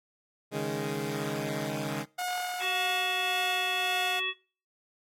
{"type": "chord", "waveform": "15% pulse", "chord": "C# suspended second", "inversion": "none", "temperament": "equal", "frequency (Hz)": [138.59, 155.56, 207.7], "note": ["C#3", "D#3", "G#3"], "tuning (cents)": [0, 0, 0], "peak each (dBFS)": -29, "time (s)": [0.51, 2.06], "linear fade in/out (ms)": 50}
{"type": "tone with tremolo", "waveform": "sawtooth", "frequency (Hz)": 723, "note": "F#5", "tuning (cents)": -40, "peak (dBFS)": -26, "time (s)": [2.18, 4.2], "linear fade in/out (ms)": 10, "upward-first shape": "sine", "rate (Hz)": 1.8, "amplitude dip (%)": 30}
{"type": "harmonic tone", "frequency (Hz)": 374.8, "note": "F#4", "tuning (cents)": 22, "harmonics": [1, 3, 5, 7, 9], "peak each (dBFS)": [-41, -39, -37, -31, -33], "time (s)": [2.59, 4.34], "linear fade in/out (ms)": 50}
{"effects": ["noise-tail reverb RT60 0.4 s tail -23 dB re dry", "AAC 48 kbps"]}